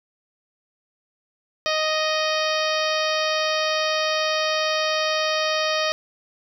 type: harmonic tone with a mistuned harmonic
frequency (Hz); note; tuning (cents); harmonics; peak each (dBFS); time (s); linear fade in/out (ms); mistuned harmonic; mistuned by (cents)
622.3; D#5; 0; 1 / 2 / 3 / 4 / 5 / 6 / 7 / 8 / 9; -24 / -27 / -29 / -30 / -31 / -32 / -32 / -33 / -34; 1.66-5.92; 0; 7; +47
effects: 9-bit